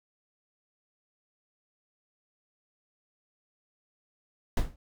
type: noise with exponential decay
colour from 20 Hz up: brown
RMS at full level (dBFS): -18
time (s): 4.57-4.76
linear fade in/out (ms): 2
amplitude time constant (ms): 40
effects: none